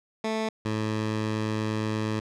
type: tone pair in turn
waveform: 15% pulse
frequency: 220 / 108.49 Hz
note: A3 / A2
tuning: 0 / -24 cents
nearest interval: octave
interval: 1224 cents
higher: first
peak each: -20 dBFS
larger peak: neither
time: 0.24-0.49 / 0.65-2.2 s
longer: second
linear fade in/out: 5 ms
effects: low-pass 6000 Hz 12 dB/octave